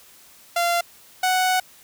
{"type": "tone pair in turn", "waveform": "sawtooth", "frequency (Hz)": [690, 741.4], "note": ["F5", "F#5"], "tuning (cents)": [-21, 3], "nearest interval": "minor second", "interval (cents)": 124, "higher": "second", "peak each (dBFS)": [-15, -14], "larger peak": "second", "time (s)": [[0.56, 0.81], [1.23, 1.6]], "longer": "second", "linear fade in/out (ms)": 5, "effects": ["white hiss -50 dBFS RMS until 1.83 s"]}